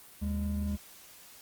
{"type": "tone pair together", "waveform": "triangle", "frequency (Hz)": [76.4, 203.7], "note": ["D#2", "G#3"], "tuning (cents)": [-31, -33], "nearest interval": "octave + perfect fourth", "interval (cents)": 1698, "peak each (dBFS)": [-30, -31], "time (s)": [0.21, 0.77], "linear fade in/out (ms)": 20, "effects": ["white hiss -53 dBFS RMS until 1.41 s", "Opus 32 kbps"]}